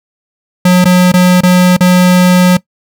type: tone with dropouts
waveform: square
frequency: 180.8 Hz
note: F#3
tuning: 40 cents flat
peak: -4 dBFS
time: 0.65-2.57 s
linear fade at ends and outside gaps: 5 ms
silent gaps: 0.844-0.854 / 1.119-1.138 / 1.408-1.433 / 1.767-1.806 s
effects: noise-tail reverb RT60 0.1 s tail -20 dB re dry